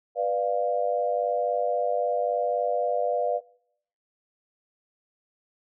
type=chord; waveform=sine; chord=B diminished; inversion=none; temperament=equal with one note detuned; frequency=493.9 / 594.8 / 698.5 Hz; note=B4 / D5 / F5; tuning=0 / +22 / 0 cents; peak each=-27 dBFS; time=0.15-3.41 s; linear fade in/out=50 ms; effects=noise-tail reverb RT60 0.7 s tail -22 dB re dry